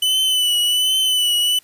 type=tone with vibrato; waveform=45% pulse; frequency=2993 Hz; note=F#7; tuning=19 cents sharp; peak=-15 dBFS; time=0.02-1.59 s; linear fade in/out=5 ms; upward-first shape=triangle; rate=1.3 Hz; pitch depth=47 cents each way; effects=white hiss -53 dBFS RMS until 1.63 s + resampled to 32000 Hz